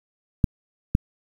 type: clicks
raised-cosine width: 5 ms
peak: -4 dBFS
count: 2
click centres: 0.442 / 0.951 s
effects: 7-bit